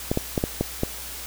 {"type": "clicks", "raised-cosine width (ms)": 2, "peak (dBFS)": -8, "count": 6, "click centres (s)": [0.115, 0.174, 0.378, 0.439, 0.61, 0.834], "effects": ["added 60 Hz sine -43 dBFS peak until 1.26 s", "white hiss -36 dBFS RMS until 1.26 s"]}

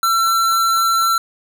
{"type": "tone", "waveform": "square", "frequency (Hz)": 1348, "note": "E6", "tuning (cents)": 38, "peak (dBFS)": -14, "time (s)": [0.03, 1.18], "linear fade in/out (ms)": 2, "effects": []}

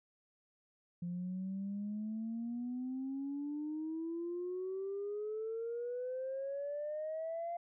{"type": "exponential sweep", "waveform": "sine", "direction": "up", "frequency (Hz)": [172.7, 694], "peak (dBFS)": -36, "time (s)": [1.02, 7.57], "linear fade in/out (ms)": 5, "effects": ["tanh soft clip ceiling -33 dBFS"]}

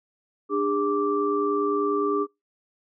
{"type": "tone cluster", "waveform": "sine", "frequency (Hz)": [297.1, 406.8, 1170], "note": ["D4", "G#4", "D6"], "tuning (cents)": [20, -36, -7], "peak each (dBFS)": [-27, -24, -27], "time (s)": [0.49, 2.27], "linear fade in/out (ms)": 50, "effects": ["noise-tail reverb RT60 0.2 s tail -26 dB re dry"]}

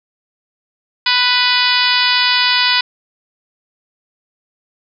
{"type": "harmonic tone", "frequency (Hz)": 494.7, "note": "B4", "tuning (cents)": 3, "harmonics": [2, 3, 4, 5, 6, 7, 8, 9, 10], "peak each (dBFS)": [-20, -20, -20, -20, -20, -20, -20, -20, -20], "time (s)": [1.06, 2.81], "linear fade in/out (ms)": 5, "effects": []}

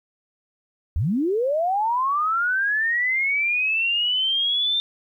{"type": "linear sweep", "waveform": "sine", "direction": "up", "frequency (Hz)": [62.7, 3604], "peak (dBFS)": -19, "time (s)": [0.96, 4.8], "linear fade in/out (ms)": 0, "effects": ["10-bit"]}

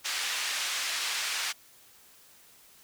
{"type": "band-pass noise", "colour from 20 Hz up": "pink", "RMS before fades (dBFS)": -32, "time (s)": [0.04, 1.53], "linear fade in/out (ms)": 20, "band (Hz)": [1800, 7200], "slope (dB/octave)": 12, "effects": ["white hiss -57 dBFS RMS until 2.83 s"]}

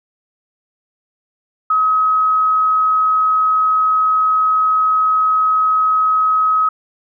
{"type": "tone", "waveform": "sine", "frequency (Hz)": 1273, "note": "D#6", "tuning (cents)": 39, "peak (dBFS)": -11, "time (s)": [1.7, 6.69], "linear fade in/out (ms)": 5, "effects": []}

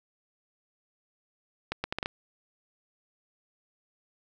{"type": "accelerating click train", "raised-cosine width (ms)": 0.3, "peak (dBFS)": -14, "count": 6, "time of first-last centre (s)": [1.72, 2.059], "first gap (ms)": 120, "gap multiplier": 0.71, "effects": []}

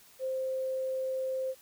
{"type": "tone", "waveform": "sine", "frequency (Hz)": 523.3, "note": "C5", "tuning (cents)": 0, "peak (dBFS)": -30, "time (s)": [0.19, 1.55], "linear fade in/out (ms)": 50, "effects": ["white hiss -58 dBFS RMS until 1.61 s"]}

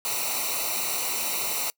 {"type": "noise with comb filter", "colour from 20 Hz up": "white", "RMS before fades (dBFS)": -28, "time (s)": [0.05, 1.7], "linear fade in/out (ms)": 0, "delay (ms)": 0.6, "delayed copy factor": -0.8, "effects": ["noise-tail reverb RT60 0.1 s tail -25 dB re dry"]}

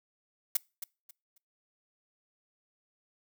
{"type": "noise with echo", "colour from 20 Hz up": "blue", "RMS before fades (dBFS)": -26, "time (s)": [0.55, 0.57], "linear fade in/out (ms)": 5, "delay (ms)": 270, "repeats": 3, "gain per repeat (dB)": -12, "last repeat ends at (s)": 1.38, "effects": ["noise-tail reverb RT60 0.3 s tail -25 dB re dry"]}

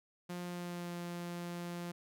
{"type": "tone with pitch glide", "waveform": "sawtooth", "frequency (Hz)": [176.8, 173.76], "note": ["F3", "F3"], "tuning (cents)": [22, -8], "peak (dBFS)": -36, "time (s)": [0.29, 1.92], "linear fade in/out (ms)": 10, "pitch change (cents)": -30, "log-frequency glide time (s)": [0.42, 0.94], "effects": []}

